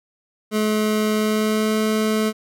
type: tone with pitch glide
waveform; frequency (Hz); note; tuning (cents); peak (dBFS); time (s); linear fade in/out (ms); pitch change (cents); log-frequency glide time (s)
25% pulse; 214.3 to 216.7; A3 to A3; -45 to -26; -14; 0.51-2.33; 50; +19; 1.13-1.78
effects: none